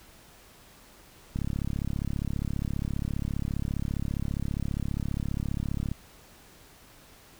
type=click train; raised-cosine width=5 ms; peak=-18 dBFS; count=160; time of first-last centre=1.36-5.916 s; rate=34.9 Hz; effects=pink hiss -54 dBFS RMS until 7.39 s